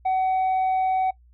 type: tone with tanh clipping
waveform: triangle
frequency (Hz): 753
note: F#5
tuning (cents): +30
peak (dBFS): -20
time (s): 0.05-1.11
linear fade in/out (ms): 10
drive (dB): 7
effects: noise-tail reverb RT60 0.1 s tail -19 dB re dry + added 60 Hz sine -51 dBFS peak until 1.33 s